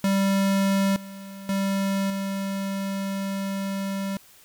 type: tone with level steps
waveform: square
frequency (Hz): 195.6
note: G3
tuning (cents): -4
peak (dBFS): -20 / -38 / -23 / -27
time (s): 0.04-4.17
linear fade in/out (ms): 2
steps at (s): 0.96 / 1.49 / 2.1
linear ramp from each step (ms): 2
effects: white hiss -53 dBFS RMS until 4.44 s